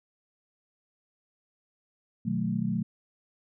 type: chord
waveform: sine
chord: B dominant seventh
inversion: none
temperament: equal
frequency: 123.47 / 155.56 / 185 / 220 Hz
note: B2 / D#3 / F#3 / A3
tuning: 0 / 0 / 0 / 0 cents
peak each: -34 / -35 / -30 / -30 dBFS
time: 2.25-2.83 s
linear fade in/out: 10 ms
effects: none